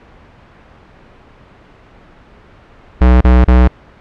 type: tone bursts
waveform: square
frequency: 62.1 Hz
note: B1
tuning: 10 cents sharp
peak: -5 dBFS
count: 3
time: 3.01-3.678 s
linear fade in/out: 5 ms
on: 200 ms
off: 34 ms
effects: pink hiss -42 dBFS RMS until 4 s + low-pass 2000 Hz 12 dB/octave